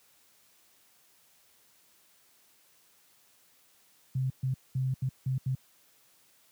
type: tone bursts at uneven times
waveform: sine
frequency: 130.81 Hz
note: C3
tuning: in tune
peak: -26 dBFS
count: 6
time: 4.15-4.3 / 4.43-4.54 / 4.75-4.94 / 5.02-5.09 / 5.26-5.38 / 5.46-5.55 s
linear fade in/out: 5 ms
effects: white hiss -64 dBFS RMS until 6.51 s + high-pass 80 Hz 12 dB/octave